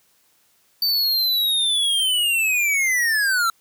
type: linear sweep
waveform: square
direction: down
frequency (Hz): 4602 to 1318.5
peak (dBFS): -18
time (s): 0.82-3.5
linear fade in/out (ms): 2
effects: white hiss -61 dBFS RMS until 3.6 s + high-pass 60 Hz 12 dB/octave